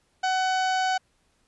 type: harmonic tone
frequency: 750 Hz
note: F#5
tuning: 23 cents sharp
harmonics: 1 / 2 / 3 / 4 / 5 / 6 / 7 / 8 / 9 / 10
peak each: -23 / -29 / -38 / -36 / -43 / -39 / -45 / -44 / -44 / -53 dBFS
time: 0.23-0.98 s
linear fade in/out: 10 ms
effects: pink hiss -68 dBFS RMS until 1.47 s + resampled to 24000 Hz